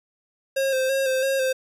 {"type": "tone with vibrato", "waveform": "square", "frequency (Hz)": 531, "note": "C5", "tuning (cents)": 25, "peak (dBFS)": -21, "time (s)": [0.56, 1.53], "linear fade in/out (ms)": 10, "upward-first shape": "square", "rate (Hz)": 3, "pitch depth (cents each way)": 29, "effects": ["resampled to 32000 Hz"]}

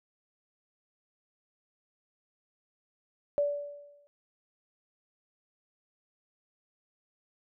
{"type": "tone with exponential decay", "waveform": "sine", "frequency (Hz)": 578, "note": "D5", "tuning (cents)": -28, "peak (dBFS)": -22, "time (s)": [3.38, 4.07], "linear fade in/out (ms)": 0, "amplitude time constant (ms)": 150, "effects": []}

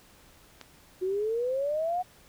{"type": "click", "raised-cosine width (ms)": 0.2, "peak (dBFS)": -25, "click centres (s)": 0.613}
{"type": "exponential sweep", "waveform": "sine", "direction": "up", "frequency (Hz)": [363.1, 740], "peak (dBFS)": -26, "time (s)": [1.01, 2.03], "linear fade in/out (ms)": 20}
{"effects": ["pink hiss -57 dBFS RMS until 2.28 s"]}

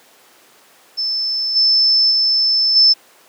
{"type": "tone with level steps", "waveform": "sine", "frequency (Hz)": 5274, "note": "E8", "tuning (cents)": 0, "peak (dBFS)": [-17, -10, -12, -7], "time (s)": [0.97, 2.94], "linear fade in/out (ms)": 20, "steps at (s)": [1.55, 2.1, 2.75], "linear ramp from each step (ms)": 20, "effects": ["pink hiss -48 dBFS RMS until 3.28 s", "high-pass 400 Hz 12 dB/octave"]}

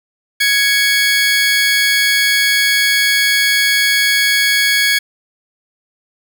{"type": "tone pair together", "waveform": "25% pulse", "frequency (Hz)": [1668, 2228], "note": ["G#6", "C#7"], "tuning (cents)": [7, 8], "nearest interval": "perfect fourth", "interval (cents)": 501, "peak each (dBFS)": -10, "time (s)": [0.4, 4.99], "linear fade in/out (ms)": 10, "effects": []}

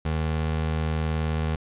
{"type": "tone", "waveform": "25% pulse", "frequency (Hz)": 78.9, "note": "D#2", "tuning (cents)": 25, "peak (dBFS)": -20, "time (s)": [0.05, 1.56], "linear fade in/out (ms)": 5, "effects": ["resampled to 8000 Hz", "10-bit"]}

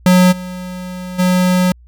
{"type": "tone with level steps", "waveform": "square", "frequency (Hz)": 182, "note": "F#3", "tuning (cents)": -28, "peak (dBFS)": [-7, -25, -11], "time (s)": [0.06, 1.72], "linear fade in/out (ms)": 2, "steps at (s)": [0.31, 1.18], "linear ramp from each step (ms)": 20, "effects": ["added 60 Hz sine -40 dBFS peak until 1.87 s"]}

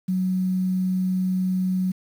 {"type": "tone with quantisation", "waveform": "sine", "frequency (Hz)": 185.4, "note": "F#3", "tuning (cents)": 4, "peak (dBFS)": -20, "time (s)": [0.08, 1.92], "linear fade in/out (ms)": 10, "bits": 8, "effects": []}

